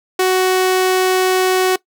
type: tone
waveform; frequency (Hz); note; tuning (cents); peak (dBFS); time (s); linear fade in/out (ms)
sawtooth; 372; F#4; +9; -8; 0.19-1.76; 5
effects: noise-tail reverb RT60 0.1 s tail -20 dB re dry